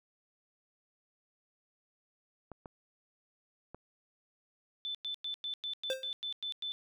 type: clicks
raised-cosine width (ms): 1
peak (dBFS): -31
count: 3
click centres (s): 2.517 / 2.658 / 3.746
type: tone bursts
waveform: sine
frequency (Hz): 3520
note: A7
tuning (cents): 0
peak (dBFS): -35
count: 10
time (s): 4.85-6.72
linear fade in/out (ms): 0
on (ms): 97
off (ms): 100
type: tone with exponential decay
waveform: square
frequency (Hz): 525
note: C5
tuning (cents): +6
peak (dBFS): -30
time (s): 5.9-6.13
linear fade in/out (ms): 1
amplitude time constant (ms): 48
effects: none